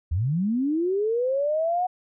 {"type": "linear sweep", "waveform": "sine", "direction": "up", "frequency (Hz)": [72, 740], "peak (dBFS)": -21, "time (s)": [0.11, 1.87], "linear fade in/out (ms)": 10, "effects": []}